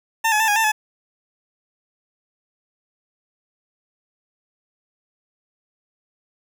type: tone with pitch steps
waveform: 20% pulse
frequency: 900 / 849 / 887 / 826 / 893 / 857 Hz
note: A5 / G#5 / A5 / G#5 / A5 / A5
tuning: +39 / +38 / +14 / -10 / +25 / -46 cents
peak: -11 dBFS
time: 0.24-0.72 s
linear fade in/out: 10 ms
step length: 80 ms
effects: none